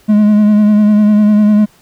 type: tone with vibrato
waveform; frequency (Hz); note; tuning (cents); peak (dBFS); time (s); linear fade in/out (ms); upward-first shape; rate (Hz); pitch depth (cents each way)
triangle; 210.1; G#3; +20; -3; 0.08-1.66; 20; sine; 10; 29
effects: pink hiss -48 dBFS RMS until 1.81 s